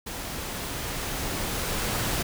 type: noise with level ramp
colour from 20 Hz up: pink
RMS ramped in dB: -35 to -27 dBFS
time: 0.06-2.23 s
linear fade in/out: 10 ms
effects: none